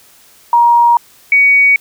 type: tone pair in turn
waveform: sine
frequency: 946 / 2250 Hz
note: A#5 / C#7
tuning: +25 / +25 cents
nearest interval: octave + minor third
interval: 1500 cents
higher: second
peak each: -5 dBFS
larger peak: neither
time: 0.53-0.97 / 1.32-1.76 s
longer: neither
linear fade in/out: 2 ms
effects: white hiss -45 dBFS RMS until 1.8 s